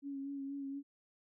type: tone with vibrato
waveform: sine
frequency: 277.2 Hz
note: C#4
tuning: in tune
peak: -39 dBFS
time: 0.02-0.83 s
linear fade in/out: 50 ms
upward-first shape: sine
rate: 4.2 Hz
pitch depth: 27 cents each way
effects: none